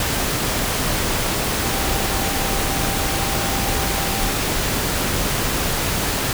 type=tone in noise; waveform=sine; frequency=785 Hz; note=G5; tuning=2 cents sharp; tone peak=-30 dBFS; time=1.62-4.31 s; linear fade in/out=2 ms; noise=pink; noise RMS=-21 dBFS; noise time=0-6.33 s; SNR=-12 dB; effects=none